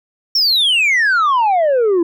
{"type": "exponential sweep", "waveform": "sine", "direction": "down", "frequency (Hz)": [5570, 328.2], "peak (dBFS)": -8, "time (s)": [0.35, 2.03], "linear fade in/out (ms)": 5, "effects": ["tanh soft clip ceiling -10 dBFS"]}